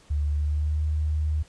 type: tone with pitch glide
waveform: sine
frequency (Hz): 73.42 to 76.54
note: D2 to D#2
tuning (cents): 0 to -28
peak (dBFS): -22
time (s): 0.1-1.43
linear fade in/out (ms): 10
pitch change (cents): +72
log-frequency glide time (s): 0.29-0.82
effects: pink hiss -56 dBFS RMS until 1.48 s + resampled to 22050 Hz